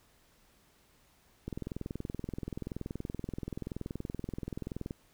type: click train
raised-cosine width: 3 ms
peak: -24 dBFS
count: 73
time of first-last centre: 1.48-4.909 s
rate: 21 Hz
effects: pink hiss -66 dBFS RMS until 5.13 s